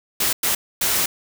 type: noise bursts at uneven times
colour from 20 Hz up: white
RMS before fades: -20 dBFS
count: 3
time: 0.2-0.33 / 0.43-0.55 / 0.81-1.06 s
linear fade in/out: 5 ms
effects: none